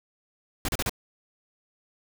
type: noise bursts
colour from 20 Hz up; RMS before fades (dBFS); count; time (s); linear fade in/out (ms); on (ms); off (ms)
pink; -27; 4; 0.65-0.895; 2; 35; 35
effects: none